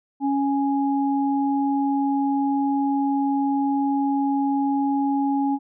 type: tone pair together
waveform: sine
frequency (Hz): 277.2 / 830.7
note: C#4 / G#5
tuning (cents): 0 / 0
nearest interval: octave + perfect fifth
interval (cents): 1900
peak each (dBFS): -20 / -25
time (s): 0.2-5.59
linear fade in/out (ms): 50
effects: none